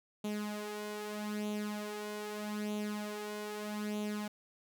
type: tone with flanger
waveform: sawtooth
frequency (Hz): 209.7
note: G#3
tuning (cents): +17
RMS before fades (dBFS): -39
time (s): 0.24-4.28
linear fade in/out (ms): 5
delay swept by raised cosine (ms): 0.29 to 2.79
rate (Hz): 0.8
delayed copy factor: +0.65
effects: none